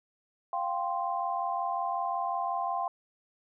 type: chord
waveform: sine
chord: F suspended second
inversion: none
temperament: equal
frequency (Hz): 698.5 / 784 / 1046.5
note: F5 / G5 / C6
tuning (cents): 0 / 0 / 0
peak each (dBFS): -33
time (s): 0.53-2.88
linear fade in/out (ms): 2
effects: none